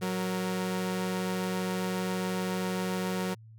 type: tone pair together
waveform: sawtooth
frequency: 185.01 / 466.2 Hz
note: F#3 / A#4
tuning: 0 / 0 cents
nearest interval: octave + major third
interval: 1600 cents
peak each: -26 / -33 dBFS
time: 0.01-3.35 s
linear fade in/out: 20 ms
effects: added 111 Hz sine -48 dBFS peak until 3.58 s